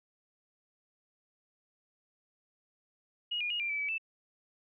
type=tone with pitch steps; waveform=sine; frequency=2885 / 2430 / 2871 / 2376 / 2307 / 2290 / 2644 Hz; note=F#7 / D#7 / F7 / D7 / D7 / D7 / E7; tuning=-44 / -42 / +47 / +20 / -31 / -44 / +5 cents; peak=-31 dBFS; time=3.31-3.982 s; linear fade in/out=10 ms; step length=96 ms; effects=none